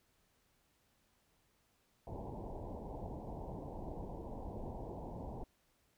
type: low-pass noise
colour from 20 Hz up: pink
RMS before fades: -45 dBFS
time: 2.07-5.44 s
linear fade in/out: 2 ms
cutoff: 970 Hz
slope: 96 dB/octave
effects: pink hiss -75 dBFS RMS until 5.97 s